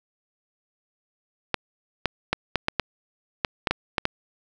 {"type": "clicks", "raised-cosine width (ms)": 0.3, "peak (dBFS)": -5, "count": 11, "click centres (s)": [1.543, 2.057, 2.33, 2.557, 2.684, 2.797, 3.448, 3.672, 3.71, 3.982, 4.054], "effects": []}